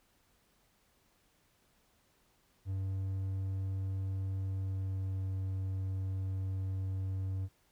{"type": "tone with pitch glide", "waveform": "triangle", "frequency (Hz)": [95.9, 95.18], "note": ["G2", "F#2"], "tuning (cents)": [-37, 49], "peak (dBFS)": -31, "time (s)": [2.65, 7.49], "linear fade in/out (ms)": 50, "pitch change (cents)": -14, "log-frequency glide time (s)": [4.45, 5.23], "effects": ["pink hiss -71 dBFS RMS until 7.71 s"]}